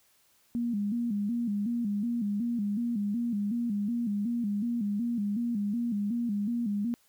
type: tone with vibrato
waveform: sine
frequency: 220 Hz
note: A3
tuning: in tune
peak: -27 dBFS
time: 0.55-6.94 s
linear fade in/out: 0 ms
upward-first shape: square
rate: 2.7 Hz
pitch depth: 130 cents each way
effects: white hiss -66 dBFS RMS until 7.08 s